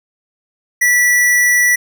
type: tone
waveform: square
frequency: 1956 Hz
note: B6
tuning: 17 cents flat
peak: -10 dBFS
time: 0.81-1.76 s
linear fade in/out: 10 ms
effects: none